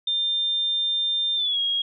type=tone with pitch glide; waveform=sine; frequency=3600 to 3282 Hz; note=A7 to G#7; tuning=+39 to -21 cents; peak=-21 dBFS; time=0.07-1.82 s; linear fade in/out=5 ms; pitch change=-160 cents; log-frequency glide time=1.36-1.59 s; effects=none